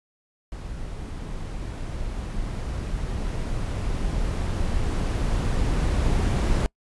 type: noise with level ramp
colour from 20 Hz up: brown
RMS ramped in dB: -34 to -20 dBFS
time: 0.52-6.66 s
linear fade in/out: 0 ms
effects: noise-tail reverb RT60 0.1 s tail -26 dB re dry + resampled to 24000 Hz